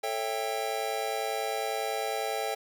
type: chord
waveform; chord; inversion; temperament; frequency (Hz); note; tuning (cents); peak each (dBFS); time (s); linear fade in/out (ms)
square; A dominant seventh; none; just; 440 / 550 / 660 / 792; A4 / C#5 / E5 / G5; 0 / -14 / +2 / +18; -36 / -38 / -37 / -34; 0.03-2.55; 10
effects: 11-bit